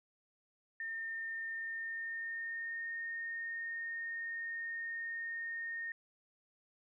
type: tone with pitch glide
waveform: sine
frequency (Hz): 1815 to 1840.3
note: A#6 to A#6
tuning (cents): -47 to -23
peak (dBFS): -38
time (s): 0.8-5.92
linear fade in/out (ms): 2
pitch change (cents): +24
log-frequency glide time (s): 1.56-2.9
effects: none